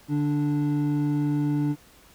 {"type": "tone pair together", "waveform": "triangle", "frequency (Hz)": [146.6, 293.2], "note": ["D3", "D4"], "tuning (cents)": [-3, -3], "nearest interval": "octave", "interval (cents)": 1200, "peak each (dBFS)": [-23, -22], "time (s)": [0.08, 1.76], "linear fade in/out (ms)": 50, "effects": ["pink hiss -54 dBFS RMS until 2.14 s"]}